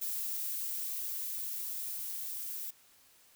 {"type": "noise with level ramp", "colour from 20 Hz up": "violet", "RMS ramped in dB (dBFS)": [-36, -40], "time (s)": [0.01, 2.71], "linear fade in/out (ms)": 10, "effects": ["white hiss -63 dBFS RMS until 3.35 s"]}